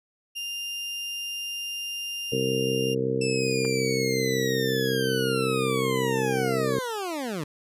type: tone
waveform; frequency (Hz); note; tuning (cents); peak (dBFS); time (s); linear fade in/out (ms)
35% pulse; 2800; F7; +4; -29; 0.35-2.95; 20
type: harmonic tone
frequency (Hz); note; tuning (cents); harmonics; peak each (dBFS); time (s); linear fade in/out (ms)
65.41; C2; 0; 2 / 3 / 4 / 5 / 6 / 7 / 8; -31 / -34 / -32 / -36 / -33 / -26 / -38; 2.32-6.79; 5
type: linear sweep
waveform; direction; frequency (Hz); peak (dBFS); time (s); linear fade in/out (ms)
20% pulse; down; 2657 to 138.3; -24; 3.21-7.44; 5
type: clicks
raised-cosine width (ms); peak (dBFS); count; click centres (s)
0.5; -25; 2; 3.648 / 3.653
effects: resampled to 32000 Hz